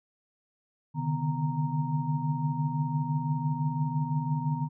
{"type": "tone cluster", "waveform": "sine", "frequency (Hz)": [133.5, 147.4, 153.3, 246.9, 930], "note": ["C3", "D3", "D#3", "B3", "A#5"], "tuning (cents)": [35, 7, -25, 0, -4], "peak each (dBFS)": [-35, -33, -29, -36, -36], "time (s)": [0.94, 4.69], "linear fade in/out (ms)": 50, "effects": []}